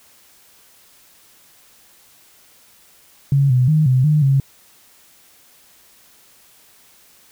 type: tone with pitch steps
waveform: sine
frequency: 139.1 / 126.2 / 154.9 / 128.7 / 151.7 / 136.4 Hz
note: C#3 / B2 / D#3 / C3 / D#3 / C#3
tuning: +6 / +38 / -7 / -28 / -44 / -28 cents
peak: -11 dBFS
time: 3.32-4.4 s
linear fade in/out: 2 ms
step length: 180 ms
effects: white hiss -51 dBFS RMS until 7.31 s

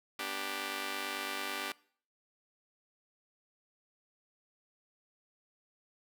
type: chord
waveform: 5% pulse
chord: G major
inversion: first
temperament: just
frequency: 245 / 294 / 392 Hz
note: B3 / D4 / G4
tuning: -14 / +2 / 0 cents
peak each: -33 / -30 / -29 dBFS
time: 0.19-1.72 s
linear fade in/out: 2 ms
effects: noise-tail reverb RT60 0.5 s tail -22 dB re dry

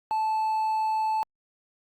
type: tone with hard clipping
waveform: triangle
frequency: 874 Hz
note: A5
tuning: 12 cents flat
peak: -24 dBFS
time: 0.11-1.23 s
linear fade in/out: 0 ms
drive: 5 dB
effects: Opus 48 kbps

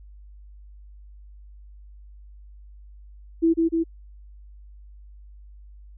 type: tone with echo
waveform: sine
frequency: 329.6 Hz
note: E4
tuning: in tune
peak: -15 dBFS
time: 3.42-3.54 s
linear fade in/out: 20 ms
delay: 150 ms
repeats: 2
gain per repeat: -2 dB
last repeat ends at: 3.84 s
effects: added 50 Hz sine -43 dBFS peak until 5.97 s

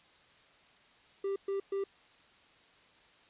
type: tone bursts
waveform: triangle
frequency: 393.4 Hz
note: G4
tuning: 6 cents sharp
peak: -29 dBFS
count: 3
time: 1.24-1.84 s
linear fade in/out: 5 ms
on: 120 ms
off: 120 ms
effects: white hiss -62 dBFS RMS until 3.29 s + resampled to 8000 Hz

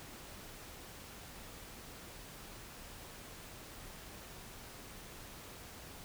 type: silence
effects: pink hiss -51 dBFS RMS until 6.04 s

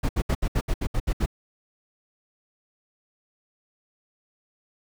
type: noise bursts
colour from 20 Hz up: brown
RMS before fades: -23 dBFS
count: 10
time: 0.03-1.261 s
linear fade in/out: 10 ms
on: 61 ms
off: 69 ms
effects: none

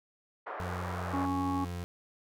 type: band-pass noise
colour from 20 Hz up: white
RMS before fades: -40 dBFS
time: 0.46-1.26 s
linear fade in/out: 10 ms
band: 450 to 1400 Hz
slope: 24 dB/octave
type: tone with pitch glide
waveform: 30% pulse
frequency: 89.3 to 87.92 Hz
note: F2 to F2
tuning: +39 to +12 cents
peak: -33 dBFS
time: 0.6-1.84 s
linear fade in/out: 0 ms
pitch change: -27 cents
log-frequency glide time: 1.11-1.65 s
type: harmonic tone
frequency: 277.2 Hz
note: C#4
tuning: in tune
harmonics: 1 / 3 / 4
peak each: -31 / -36 / -37 dBFS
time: 1.13-1.65 s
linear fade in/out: 10 ms
effects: none

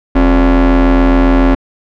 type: ring-modulated tone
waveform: 45% pulse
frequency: 155.56 Hz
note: D#3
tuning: in tune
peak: -3 dBFS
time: 0.15-1.55 s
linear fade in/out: 10 ms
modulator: 112 Hz
effects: low-pass 2000 Hz 12 dB/octave

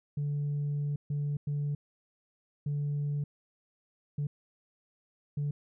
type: tone bursts at uneven times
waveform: sine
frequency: 145.2 Hz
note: D3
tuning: 19 cents flat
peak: -27 dBFS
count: 6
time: 0.17-0.96 / 1.1-1.37 / 1.47-1.75 / 2.66-3.24 / 4.18-4.27 / 5.37-5.51 s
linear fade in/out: 5 ms
effects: tanh soft clip ceiling -27 dBFS

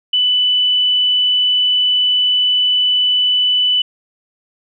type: tone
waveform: sine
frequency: 2987 Hz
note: F#7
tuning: 16 cents sharp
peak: -11 dBFS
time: 0.13-3.82 s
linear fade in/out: 5 ms
effects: none

